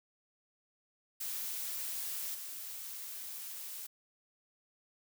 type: noise with level steps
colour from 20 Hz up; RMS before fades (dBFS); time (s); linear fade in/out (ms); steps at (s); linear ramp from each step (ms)
blue; -39 / -44; 1.2-3.87; 10; 2.34; 10
effects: none